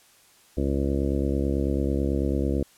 harmonic tone, 69.1 Hz, C#2, 5 cents flat, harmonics 1 / 2 / 3 / 4 / 5 / 6 / 7 / 8 / 9, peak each -26 / -32 / -31 / -29 / -30 / -39 / -33 / -37 / -42 dBFS, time 0.57-2.63 s, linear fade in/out 5 ms, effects white hiss -57 dBFS RMS until 2.77 s + low-pass 12000 Hz 12 dB/octave

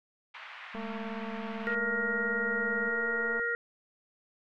white band-pass noise, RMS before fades -46 dBFS, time 0.34-1.75 s, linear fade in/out 5 ms, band 870 to 2500 Hz, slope 24 dB/octave
triangle tone, 207.7 Hz, G#3, in tune, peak -37 dBFS, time 0.74-2.89 s, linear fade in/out 10 ms
click train, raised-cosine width 1 ms, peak -29 dBFS, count 599, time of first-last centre 0.75-3.396 s, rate 226 Hz
harmonic tone, 471 Hz, A#4, 18 cents sharp, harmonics 1 / 3 / 4, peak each -35 / -32 / -32 dBFS, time 1.67-3.55 s, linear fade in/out 0 ms
effects none

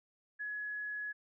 sine tone, 1688 Hz, G#6, 28 cents sharp, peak -37 dBFS, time 0.39-1.13 s, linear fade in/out 20 ms, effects none

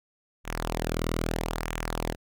sawtooth tone with flanger, 40.68 Hz, E1, 22 cents flat, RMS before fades -31 dBFS, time 0.44-2.16 s, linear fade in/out 50 ms, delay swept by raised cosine 0.21 to 1.21 ms, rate 0.77 Hz, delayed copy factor -0.65, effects none

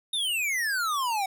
square exponential sweep, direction down, 3729 to 750 Hz, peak -26 dBFS, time 0.13-1.26 s, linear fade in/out 5 ms, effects none

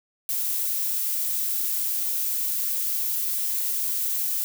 violet noise, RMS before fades -26 dBFS, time 0.29-4.44 s, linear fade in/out 0 ms, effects none

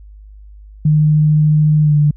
sine tone with pitch glide, 152.3 to 148.22 Hz, D#3 to D3, -37 to +16 cents, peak -8 dBFS, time 0.85-2.11 s, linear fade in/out 5 ms, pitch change -47 cents, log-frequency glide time 1.81-1.94 s, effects added 51 Hz sine -35 dBFS peak until 2.16 s

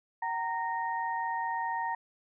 sine tone cluster, 761 / 926 / 1855 Hz, F#5 / A#5 / A#6, +48 / -12 / -9 cents, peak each -38 / -31 / -38 dBFS, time 0.22-1.95 s, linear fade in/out 5 ms, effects none

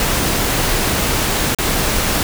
pink noise with dropouts, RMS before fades -17 dBFS, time 0-2.23 s, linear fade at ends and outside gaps 1 ms, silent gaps 1.548-1.586 s, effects none

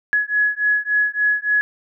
sine beating tone pair, 1685 / 1688.5 Hz, G#6 / G#6, +25 / +28 cents, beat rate 3.5 Hz, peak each -19 dBFS, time 0.13-1.61 s, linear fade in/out 0 ms, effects none

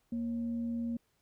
sine tone with frequency modulation, 234.2 Hz, A#3, 8 cents sharp, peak -32 dBFS, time 0.12-0.97 s, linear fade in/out 5 ms, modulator 312 Hz, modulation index 0.2, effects pink hiss -75 dBFS RMS until 1.21 s

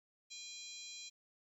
harmonic tone, 810 Hz, G#5, 43 cents flat, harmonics 3 / 4 / 5 / 6 / 7 / 8 / 9, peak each -55 / -56 / -51 / -61 / -55 / -59 / -54 dBFS, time 0.3-1.1 s, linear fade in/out 20 ms, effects 13-bit

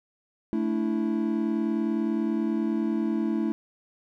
triangle chord, A suspended fourth, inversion none, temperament equal with one note detuned, 220 / 290 / 329.6 Hz, A3 / D4 / E4, 0 / -22 / 0 cents, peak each -25 / -29 / -26 dBFS, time 0.53-3.52 s, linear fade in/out 0 ms, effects none

